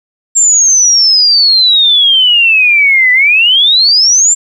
sine exponential two-way sweep, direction down then up, 7459 to 1975.5 to 7459 Hz, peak -4 dBFS, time 0.35-4.35 s, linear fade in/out 20 ms, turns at 3.12 s, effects 7-bit

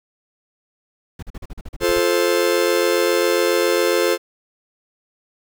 brown noise bursts, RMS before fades -31 dBFS, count 11, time 1.19-1.996 s, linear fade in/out 5 ms, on 36 ms, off 41 ms
45% pulse chord, F major, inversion none, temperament just, 349.2 / 436.5 / 523.8 Hz, F4 / A4 / C5, 0 / -14 / +2 cents, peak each -20 dBFS, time 1.8-4.18 s, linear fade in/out 50 ms
effects none

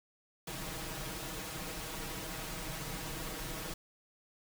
pink noise with comb filter, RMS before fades -41 dBFS, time 0.47-3.74 s, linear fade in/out 5 ms, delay 6.3 ms, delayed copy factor +0.8, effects none

